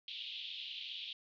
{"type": "band-pass noise", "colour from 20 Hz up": "white", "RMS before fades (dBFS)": -45, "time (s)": [0.08, 1.13], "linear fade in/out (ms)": 2, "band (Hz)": [2800, 3700], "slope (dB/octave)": 48, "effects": []}